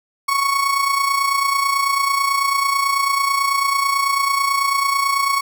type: tone with amplitude modulation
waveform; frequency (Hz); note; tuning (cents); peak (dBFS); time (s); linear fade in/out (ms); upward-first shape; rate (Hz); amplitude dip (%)
35% pulse; 1108.7; C#6; 0; -12; 0.28-5.41; 10; sine; 29.1; 55
effects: none